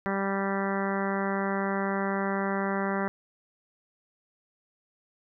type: harmonic tone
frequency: 196 Hz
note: G3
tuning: in tune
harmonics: 1 / 2 / 3 / 4 / 5 / 6 / 7 / 8 / 9 / 10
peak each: -30 / -33 / -35 / -36 / -37 / -38 / -38 / -39 / -40 / -40 dBFS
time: 0.06-3.08 s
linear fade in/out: 0 ms
effects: none